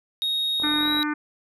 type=tone with pitch glide; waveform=triangle; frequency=3750 to 3849 Hz; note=A#7 to B7; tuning=+10 to -45 cents; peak=-21 dBFS; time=0.22-1.03 s; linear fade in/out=0 ms; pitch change=+45 cents; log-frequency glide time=0.77-0.9 s
type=click train; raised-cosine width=1 ms; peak=-25 dBFS; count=18; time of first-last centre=0.6-0.993 s; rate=43.3 Hz
type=harmonic tone; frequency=299.4 Hz; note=D4; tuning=33 cents sharp; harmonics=1 / 3 / 4 / 5 / 6 / 7 / 8; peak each=-25 / -35 / -33 / -31 / -36 / -39 / -43 dBFS; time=0.63-1.14 s; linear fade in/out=10 ms
effects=none